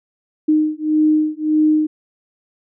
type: beating tone pair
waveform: sine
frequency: 307 / 308.7 Hz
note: D#4 / D#4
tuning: -23 / -14 cents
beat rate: 1.7 Hz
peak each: -16 dBFS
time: 0.48-1.87 s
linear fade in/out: 10 ms
effects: none